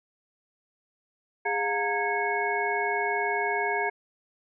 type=tone cluster; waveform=sine; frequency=411.2 / 710 / 916 / 1652 / 2194 Hz; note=G#4 / F5 / A#5 / G#6 / C#7; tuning=-17 / +28 / -31 / -10 / -18 cents; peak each=-31 dBFS; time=1.45-3.9 s; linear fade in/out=10 ms; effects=none